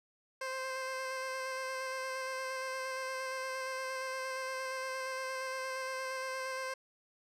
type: tone with vibrato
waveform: 15% pulse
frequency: 523.3 Hz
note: C5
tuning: in tune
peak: -30 dBFS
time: 0.41-6.74 s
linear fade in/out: 5 ms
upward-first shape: square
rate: 8.6 Hz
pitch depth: 11 cents each way
effects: low-pass 9000 Hz 12 dB/octave